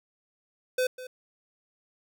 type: tone with echo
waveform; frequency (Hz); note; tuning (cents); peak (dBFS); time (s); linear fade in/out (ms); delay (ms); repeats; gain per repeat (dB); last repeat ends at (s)
square; 508; B4; +49; -24; 0.78-0.87; 5; 200; 1; -15; 1.07
effects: none